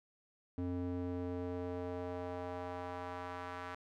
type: tone with band-pass filter sweep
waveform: square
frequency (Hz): 89.1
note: F2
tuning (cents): +35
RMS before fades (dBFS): -41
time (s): 0.58-3.75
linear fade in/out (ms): 0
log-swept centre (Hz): 260 to 1300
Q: 1.4
effects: none